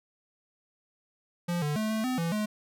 square tone with pitch steps, 173.8 / 148.1 / 216.6 / 219.2 / 254.8 / 167.4 / 212.2 Hz, F3 / D3 / A3 / A3 / C4 / E3 / G#3, -8 / +15 / -27 / -6 / -46 / +27 / +38 cents, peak -28 dBFS, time 1.48-2.46 s, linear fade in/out 10 ms, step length 140 ms, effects none

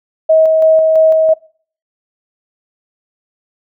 sine tone with tremolo, 637 Hz, D#5, 41 cents sharp, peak -5 dBFS, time 0.29-1.34 s, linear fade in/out 10 ms, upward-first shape square, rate 3 Hz, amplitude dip 25%, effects noise-tail reverb RT60 0.5 s tail -24 dB re dry

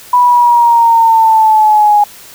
sine linear sweep, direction down, 987.8 to 825 Hz, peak -4 dBFS, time 0.13-2.04 s, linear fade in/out 5 ms, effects white hiss -35 dBFS RMS until 2.34 s

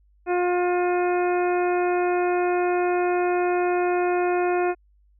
harmonic tone, 356.1 Hz, F4, 34 cents sharp, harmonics 1 / 2 / 3 / 4 / 5 / 6 / 7, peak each -21 / -25 / -34 / -33 / -38 / -41 / -36 dBFS, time 0.26-4.75 s, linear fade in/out 50 ms, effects added 50 Hz sine -56 dBFS peak until 5.19 s

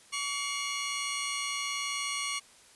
20% pulse tone cluster, 1137 / 2155 / 2873 Hz, C#6 / C#7 / F7, +44 / -49 / +48 cents, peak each -31 dBFS, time 0.12-2.4 s, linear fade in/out 20 ms, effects white hiss -57 dBFS RMS until 2.75 s + resampled to 24000 Hz

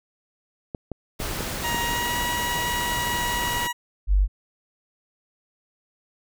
clicks, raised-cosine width 2 ms, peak -17 dBFS, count 5, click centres 0.748 / 0.917 / 1.202 / 1.407 / 1.746 s
pink noise, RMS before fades -30 dBFS, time 1.19-3.68 s, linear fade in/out 20 ms
20% pulse tone with pitch glide, 945 to 962.6 Hz, A#5 to B5, +23 to -45 cents, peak -20 dBFS, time 1.63-3.73 s, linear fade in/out 20 ms, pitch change +32 cents, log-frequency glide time 1.81-2.14 s
sine tone, 48.48 Hz, G1, 18 cents flat, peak -15 dBFS, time 4.07-4.28 s, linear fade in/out 50 ms
effects none

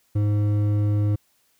triangle tone with hard clipping, 103.83 Hz, G#2, in tune, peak -20 dBFS, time 0.15-1.16 s, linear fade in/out 10 ms, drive 12 dB, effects white hiss -65 dBFS RMS until 1.59 s

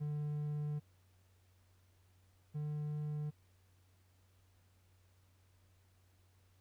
triangle tone pair in turn, 148.6 / 149.72 Hz, D3 / D3, +21 / +34 cents, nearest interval unison, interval 13 cents, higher second, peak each -34 / -35 dBFS, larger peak first, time 0-0.8 / 2.54-3.31 s, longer first, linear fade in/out 20 ms, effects added 92 Hz sine -67 dBFS peak until 6.6 s + pink hiss -75 dBFS RMS until 6.6 s

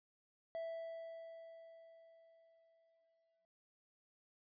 triangle tone with exponential decay, 659.3 Hz, E5, in tune, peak -38 dBFS, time 0.55-3.45 s, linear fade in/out 0 ms, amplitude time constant 630 ms, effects resampled to 11025 Hz

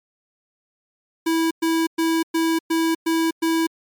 square tone bursts, 327.1 Hz, E4, 13 cents flat, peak -18 dBFS, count 7, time 1.26-3.67 s, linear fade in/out 10 ms, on 250 ms, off 110 ms, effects MP3 96 kbps

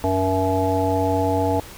harmonic tone, 94.5 Hz, F#2, 37 cents sharp, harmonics 1 / 3 / 5 / 7 / 9, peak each -24 / -24 / -24 / -24 / -24 dBFS, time 0.04-1.6 s, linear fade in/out 0 ms, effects pink hiss -40 dBFS RMS until 1.77 s

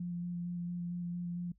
sine tone with vibrato, 174.61 Hz, F3, in tune, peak -35 dBFS, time 0-1.52 s, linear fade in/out 5 ms, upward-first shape square, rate 4.4 Hz, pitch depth 11 cents each way, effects noise-tail reverb RT60 0.1 s tail -22 dB re dry + added 50 Hz sine -65 dBFS peak until 1.58 s

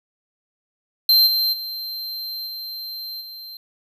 square tone with level steps, 4135 Hz, C8, 21 cents flat, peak -12 / -18 / -28 / -30 / -35 dBFS, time 1.09-3.57 s, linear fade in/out 2 ms, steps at 1.26 / 1.52 / 2.46 / 3.2 s, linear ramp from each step 20 ms, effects none

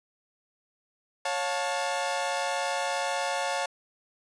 sawtooth chord, Db augmented, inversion none, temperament equal with one note detuned, 554.4 / 712.3 / 880 Hz, Db5 / F5 / A5, 0 / +34 / 0 cents, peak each -28 dBFS, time 1.25-3.66 s, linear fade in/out 5 ms, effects resampled to 22050 Hz

